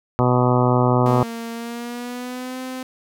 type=harmonic tone; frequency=124.4 Hz; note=B2; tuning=13 cents sharp; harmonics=1 / 2 / 3 / 4 / 5 / 6 / 7 / 8 / 9 / 10; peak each=-18 / -21 / -23 / -24 / -25 / -26 / -26 / -27 / -28 / -28 dBFS; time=0.19-1.23 s; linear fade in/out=0 ms
type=tone with pitch glide; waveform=sawtooth; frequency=230.6 to 257.3 Hz; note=A#3 to C4; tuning=-19 to -29 cents; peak=-24 dBFS; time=1.06-2.83 s; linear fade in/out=2 ms; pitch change=+190 cents; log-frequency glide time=1.52-2.59 s
effects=none